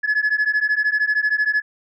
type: beating tone pair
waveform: sine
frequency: 1700 / 1713 Hz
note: G#6 / A6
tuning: +40 / -47 cents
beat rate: 13 Hz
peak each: -18 dBFS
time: 0.03-1.62 s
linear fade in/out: 20 ms
effects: tanh soft clip ceiling -13 dBFS